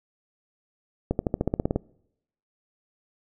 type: accelerating click train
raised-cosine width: 2 ms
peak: -10 dBFS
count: 11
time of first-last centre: 1.11-1.76 s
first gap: 81 ms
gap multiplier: 0.95
effects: noise-tail reverb RT60 0.8 s tail -25 dB re dry